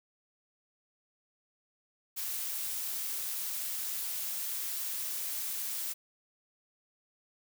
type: noise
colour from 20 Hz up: blue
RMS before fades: -36 dBFS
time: 2.16-5.94 s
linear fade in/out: 20 ms
effects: none